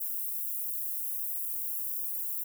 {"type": "high-pass noise", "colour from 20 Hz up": "white", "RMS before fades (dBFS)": -34, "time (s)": [0, 2.44], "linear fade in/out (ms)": 10, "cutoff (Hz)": 12000, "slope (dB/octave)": 24, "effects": []}